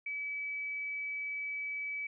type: tone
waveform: sine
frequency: 2291 Hz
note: D7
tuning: 44 cents flat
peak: -35 dBFS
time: 0.06-2.07 s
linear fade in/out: 5 ms
effects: none